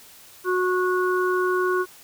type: harmonic tone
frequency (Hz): 366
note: F#4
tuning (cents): -19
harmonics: 1 / 3 / 4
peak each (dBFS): -21 / -26 / -27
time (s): 0.44-1.86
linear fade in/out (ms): 50
effects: white hiss -48 dBFS RMS until 2.03 s